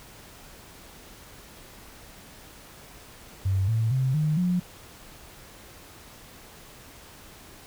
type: tone with pitch steps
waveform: sine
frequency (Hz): 96 / 112.2 / 131.14 / 153.27 / 179.14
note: G2 / A2 / C3 / D#3 / F3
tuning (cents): -36 / +34 / +4 / -26 / +44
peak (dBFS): -21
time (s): 3.45-4.6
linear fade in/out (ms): 10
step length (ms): 230
effects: pink hiss -48 dBFS RMS until 7.66 s